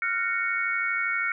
sine chord, Gb major seventh, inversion third, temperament just, 1387.5 / 1480 / 1850 / 2220 Hz, F6 / Gb6 / Bb6 / Db7, -12 / 0 / -14 / +2 cents, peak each -29 / -33 / -33 / -27 dBFS, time 0.02-1.32 s, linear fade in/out 2 ms, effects none

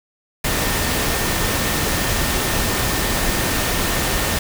sine tone in noise, 1816 Hz, A#6, 46 cents flat, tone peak -31 dBFS, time 0.44-4.39 s, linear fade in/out 5 ms, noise pink, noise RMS -20 dBFS, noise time 0.44-4.39 s, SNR -14 dB, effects none

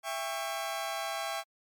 sawtooth chord, C# diminished, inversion first, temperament just, 665.2 / 798.3 / 1108.7 Hz, E5 / G5 / C#6, +16 / +31 / 0 cents, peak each -33 / -33 / -36 dBFS, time 0.03-1.44 s, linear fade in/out 50 ms, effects MP3 96 kbps

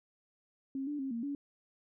sine tone with pitch steps, 269.7 / 293.2 / 268.9 / 232 / 283.8 Hz, C#4 / D4 / C4 / A#3 / C#4, -47 / -3 / +47 / -8 / +41 cents, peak -34 dBFS, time 0.75-1.35 s, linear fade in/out 2 ms, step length 120 ms, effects none

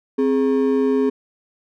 triangle ring-modulated tone, 340 Hz, F4, 46 cents flat, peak -10 dBFS, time 0.18-1.1 s, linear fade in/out 10 ms, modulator 77.2 Hz, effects none

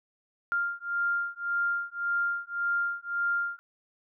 sine beating tone pair, 1396.9 / 1398.7 Hz, F6 / F6, 0 / +2 cents, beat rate 1.8 Hz, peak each -30 dBFS, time 0.52-3.59 s, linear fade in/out 0 ms, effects none

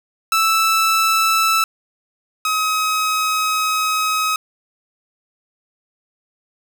sawtooth tone pair in turn, 1318.5 / 1270.3 Hz, E6 / D#6, 0 / +36 cents, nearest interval minor second, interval 64 cents, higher first, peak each -10 / -13 dBFS, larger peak first, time 0.32-1.64 / 2.45-4.36 s, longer second, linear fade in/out 2 ms, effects none

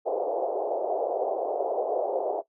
white band-pass noise, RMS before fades -28 dBFS, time 0.05-2.42 s, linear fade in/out 20 ms, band 390 to 740 Hz, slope 48 dB/octave, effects noise-tail reverb RT60 0.1 s tail -17 dB re dry

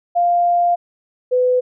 sine tone pair in turn, 698.5 / 501.6 Hz, F5 / B4, 0 / +27 cents, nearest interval tritone, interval 573 cents, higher first, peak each -12 dBFS, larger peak neither, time 0.15-0.76 / 1.31-1.61 s, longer first, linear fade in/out 20 ms, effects none

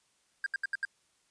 triangle tone bursts, 1603 Hz, G6, 38 cents sharp, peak -27 dBFS, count 5, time 0.44-0.851 s, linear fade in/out 2 ms, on 23 ms, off 74 ms, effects white hiss -71 dBFS RMS until 1.3 s + resampled to 22050 Hz

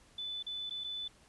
sine tone with dropouts, 3497 Hz, A7, 11 cents flat, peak -37 dBFS, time 0.18-1.08 s, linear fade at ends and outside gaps 5 ms, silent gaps 0.427-0.465 / 0.697-0.707 / 0.839-0.843 s, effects pink hiss -63 dBFS RMS until 1.28 s + resampled to 24000 Hz

